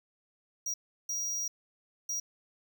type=tone bursts at uneven times; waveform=square; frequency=5740 Hz; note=F8; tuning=47 cents sharp; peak=-32 dBFS; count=3; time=0.66-0.74 / 1.09-1.48 / 2.09-2.2 s; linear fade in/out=5 ms; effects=none